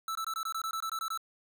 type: tone bursts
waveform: square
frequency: 1318.5 Hz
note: E6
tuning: in tune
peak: -33 dBFS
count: 12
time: 0.08-1.175 s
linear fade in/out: 2 ms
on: 72 ms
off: 21 ms
effects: none